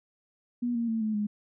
sine tone with pitch steps, 241.9 / 233.1 / 224.7 / 216.5 / 208.6 Hz, B3 / A#3 / A3 / A3 / G#3, -36 / 0 / +37 / -28 / +8 cents, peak -26 dBFS, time 0.62-1.27 s, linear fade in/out 10 ms, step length 130 ms, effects none

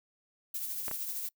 violet noise with tremolo, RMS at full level -35 dBFS, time 0.54-1.29 s, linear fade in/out 5 ms, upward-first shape triangle, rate 13 Hz, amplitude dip 45%
clicks, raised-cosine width 0.5 ms, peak -24 dBFS, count 2, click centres 0.882 / 0.913 s
effects noise-tail reverb RT60 0.1 s tail -25 dB re dry

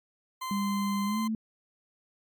40% pulse tone, 1036 Hz, C6, 17 cents flat, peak -32 dBFS, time 0.41-1.28 s, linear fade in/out 10 ms
sine tone with pitch glide, 200 to 220.6 Hz, G3 to A3, +35 to +5 cents, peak -27 dBFS, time 0.51-1.35 s, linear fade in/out 2 ms, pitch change +170 cents, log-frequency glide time 1.05-1.19 s
effects MP3 96 kbps

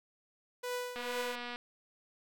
sawtooth tone with tremolo, 493.9 Hz, B4, in tune, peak -30 dBFS, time 0.63-1.36 s, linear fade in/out 10 ms, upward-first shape triangle, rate 2.2 Hz, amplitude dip 75%
click train, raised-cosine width 0.3 ms, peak -26 dBFS, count 146, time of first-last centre 0.96-1.559 s, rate 242 Hz
effects none

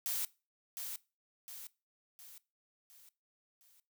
blue noise with echo, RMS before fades -36 dBFS, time 0.06-0.25 s, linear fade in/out 0 ms, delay 710 ms, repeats 5, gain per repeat -6 dB, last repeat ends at 3.8 s, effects noise-tail reverb RT60 0.3 s tail -21 dB re dry

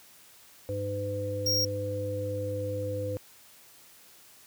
harmonic tone, 101.3 Hz, G#2, 43 cents flat, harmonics 1 / 3 / 5, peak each -33 / -40 / -32 dBFS, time 0.69-3.17 s, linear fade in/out 0 ms
square tone, 5588 Hz, F8, in tune, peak -25 dBFS, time 1.46-1.65 s, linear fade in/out 5 ms
effects white hiss -55 dBFS RMS until 4.46 s + high-pass 60 Hz 12 dB/octave

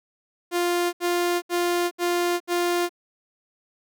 sawtooth tone bursts, 350 Hz, F4, 4 cents sharp, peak -17 dBFS, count 5, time 0.51-2.894 s, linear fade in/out 50 ms, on 420 ms, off 71 ms, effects none

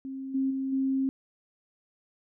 sine tone with level steps, 267.3 Hz, C4, 37 cents sharp, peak -34 / -24 / -28 / -24 dBFS, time 0.05-1.09 s, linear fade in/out 0 ms, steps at 0.34 / 0.5 / 0.72 s, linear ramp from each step 10 ms, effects none

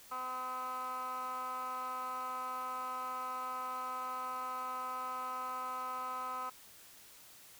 15% pulse tone with band-pass filter, 255 Hz, C4, 44 cents flat, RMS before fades -40 dBFS, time 0.11-6.5 s, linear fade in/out 10 ms, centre 1200 Hz, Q 7.9, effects white hiss -57 dBFS RMS until 7.59 s

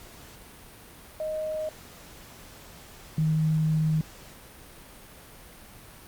sine tone pair in turn, 622.3 / 156.84 Hz, D#5 / D#3, 0 / +14 cents, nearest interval 2 octaves, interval 2386 cents, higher first, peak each -28 / -21 dBFS, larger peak second, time 1.2-1.69 / 3.18-4.01 s, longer second, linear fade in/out 2 ms, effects pink hiss -48 dBFS RMS until 6.07 s + Opus 48 kbps

